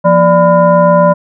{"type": "tone with frequency modulation", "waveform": "sine", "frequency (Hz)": 587.3, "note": "D5", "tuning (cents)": 0, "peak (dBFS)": -4, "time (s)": [0.04, 1.14], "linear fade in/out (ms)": 20, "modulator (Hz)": 414, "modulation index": 1.1, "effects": []}